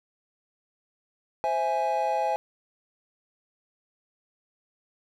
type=chord; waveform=triangle; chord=C augmented; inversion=none; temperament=equal; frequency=523.3 / 659.3 / 830.6 Hz; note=C5 / E5 / G#5; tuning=0 / 0 / 0 cents; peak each=-29 / -27 / -24 dBFS; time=1.44-2.36 s; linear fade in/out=0 ms; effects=none